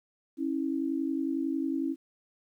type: tone pair together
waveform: sine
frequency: 272.9 / 323.9 Hz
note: C#4 / E4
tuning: -27 / -30 cents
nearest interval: minor third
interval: 297 cents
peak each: -30 / -31 dBFS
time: 0.37-1.96 s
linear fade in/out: 50 ms
effects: 11-bit